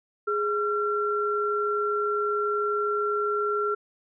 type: tone pair together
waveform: sine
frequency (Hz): 415.4 / 1363.7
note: G#4 / F6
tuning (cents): 0 / -42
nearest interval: octave + major sixth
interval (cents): 2058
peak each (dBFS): -26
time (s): 0.27-3.75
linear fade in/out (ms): 10
effects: none